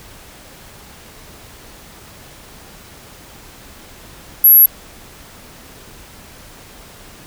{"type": "tone", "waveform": "sine", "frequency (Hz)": 11620, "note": "F#9", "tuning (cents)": -32, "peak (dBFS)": -4, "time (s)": [4.44, 4.66], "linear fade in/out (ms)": 5, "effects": ["pink hiss -40 dBFS RMS until 7.26 s"]}